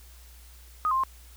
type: tone with pitch steps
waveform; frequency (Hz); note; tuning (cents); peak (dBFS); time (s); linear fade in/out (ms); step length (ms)
sine; 1246 / 1052 / 1058; D#6 / C6 / C6; +2 / +9 / +19; -22; 0.85-1.036; 0; 62
effects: added 60 Hz sine -48 dBFS peak until 1.36 s + white hiss -55 dBFS RMS until 1.36 s